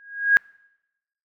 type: tone with exponential growth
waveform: sine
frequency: 1639 Hz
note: G#6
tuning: 23 cents flat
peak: -9 dBFS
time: 0-0.37 s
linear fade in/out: 0 ms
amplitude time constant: 79 ms
effects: noise-tail reverb RT60 0.9 s tail -26 dB re dry